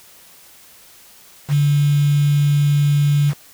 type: tone with quantisation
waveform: sine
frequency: 144.8 Hz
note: D3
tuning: 24 cents flat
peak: -12 dBFS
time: 1.48-3.34 s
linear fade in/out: 50 ms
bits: 5
effects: white hiss -46 dBFS RMS until 3.53 s